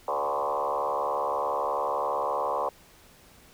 sine tone with frequency modulation, 793 Hz, G5, 20 cents sharp, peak -25 dBFS, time 0.08-2.69 s, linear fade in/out 2 ms, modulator 71.6 Hz, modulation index 4.6, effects pink hiss -55 dBFS RMS until 3.53 s

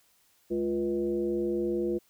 sine tone with frequency modulation, 349.2 Hz, F4, in tune, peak -26 dBFS, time 0.5-1.99 s, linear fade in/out 20 ms, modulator 139 Hz, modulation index 0.88, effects white hiss -66 dBFS RMS until 2.09 s

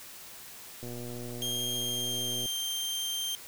click train, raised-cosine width 2 ms, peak -29 dBFS, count 198, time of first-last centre 0.83-2.458 s, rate 121 Hz
sawtooth tone with pitch glide, 3214 to 3162 Hz, G7 to G7, +43 to +14 cents, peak -28 dBFS, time 1.42-3.35 s, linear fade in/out 0 ms, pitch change -29 cents, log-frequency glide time 1.76-2.56 s
effects white hiss -47 dBFS RMS until 3.47 s

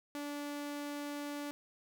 sawtooth tone, 290 Hz, D4, 22 cents flat, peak -35 dBFS, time 0.15-1.51 s, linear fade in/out 0 ms, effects 12-bit

